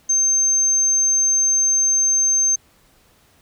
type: tone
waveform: sine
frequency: 6300 Hz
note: G8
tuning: 8 cents sharp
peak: -14 dBFS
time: 0.09-2.56 s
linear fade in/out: 10 ms
effects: pink hiss -56 dBFS RMS until 3.41 s